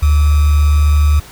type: tone with sample-and-hold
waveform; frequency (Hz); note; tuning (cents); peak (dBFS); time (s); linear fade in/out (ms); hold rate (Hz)
sine; 74; D2; +14; -7; 0.02-1.2; 10; 1225
effects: pink hiss -37 dBFS RMS until 1.31 s